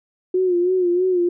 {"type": "tone with vibrato", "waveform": "sine", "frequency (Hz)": 360.7, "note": "F#4", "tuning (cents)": -44, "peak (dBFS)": -15, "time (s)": [0.34, 1.29], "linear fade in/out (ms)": 5, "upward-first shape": "sine", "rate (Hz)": 3.1, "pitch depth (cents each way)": 63, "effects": []}